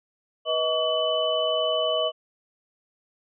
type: tone cluster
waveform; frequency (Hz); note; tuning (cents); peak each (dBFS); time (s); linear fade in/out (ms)
sine; 490 / 632 / 1135 / 2996; B4 / D#5 / C#6 / F#7; -14 / +27 / +41 / +21; -30 / -24 / -31 / -27; 0.45-2.12; 50
effects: none